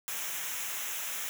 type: noise with comb filter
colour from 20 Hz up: white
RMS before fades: -36 dBFS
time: 0.08-1.29 s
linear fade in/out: 0 ms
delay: 0.22 ms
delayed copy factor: -0.7
effects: none